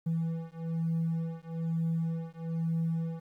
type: beating tone pair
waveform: triangle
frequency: 164 / 165.1 Hz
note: E3 / E3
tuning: -9 / +3 cents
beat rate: 1.1 Hz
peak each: -30 dBFS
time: 0.06-3.2 s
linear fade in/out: 10 ms
effects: tanh soft clip ceiling -22 dBFS + 11-bit